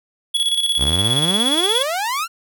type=tone with tremolo; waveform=square; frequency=3372 Hz; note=G#7; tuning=26 cents sharp; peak=-15 dBFS; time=0.34-1.83 s; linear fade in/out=10 ms; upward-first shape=square; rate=17 Hz; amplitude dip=55%
type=exponential sweep; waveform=sawtooth; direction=up; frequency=60 to 1425 Hz; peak=-16 dBFS; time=0.77-2.28 s; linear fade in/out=50 ms
effects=none